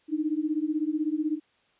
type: beating tone pair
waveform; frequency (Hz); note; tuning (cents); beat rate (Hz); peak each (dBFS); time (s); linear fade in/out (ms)
sine; 300 / 316; D4 / D#4; +37 / +27; 16; -28; 0.08-1.4; 50
effects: white hiss -66 dBFS RMS until 1.79 s + resampled to 8000 Hz